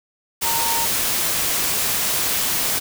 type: tone in noise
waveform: sine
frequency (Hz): 921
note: A#5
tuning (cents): -21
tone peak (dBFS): -24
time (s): 0.44-0.86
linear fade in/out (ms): 20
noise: white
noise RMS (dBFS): -21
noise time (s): 0.41-2.8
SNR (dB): -6
effects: none